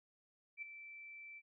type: tone with ADSR envelope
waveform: sine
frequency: 2330 Hz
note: D7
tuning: 14 cents flat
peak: -40 dBFS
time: 0.57-1.42 s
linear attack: 53 ms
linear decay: 7 ms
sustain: -10 dB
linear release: 46 ms
effects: none